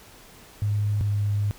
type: tone pair in turn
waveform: sine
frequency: 103.7 / 102.69 Hz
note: G#2 / G#2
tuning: -2 / -19 cents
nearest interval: unison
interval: 17 cents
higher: first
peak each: -21 dBFS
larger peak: neither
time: 0.62-1.01 / 1.01-1.51 s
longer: second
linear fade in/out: 0 ms
effects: pink hiss -49 dBFS RMS until 1.58 s